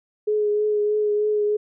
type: tone with vibrato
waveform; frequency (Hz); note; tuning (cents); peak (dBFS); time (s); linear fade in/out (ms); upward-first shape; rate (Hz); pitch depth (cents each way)
sine; 420.4; G#4; +21; -18; 0.27-1.57; 10; triangle; 3.2; 23
effects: none